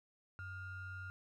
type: ring-modulated tone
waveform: triangle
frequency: 660 Hz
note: E5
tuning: 2 cents sharp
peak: -39 dBFS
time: 0.39-1.1 s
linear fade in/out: 0 ms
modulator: 753 Hz
effects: none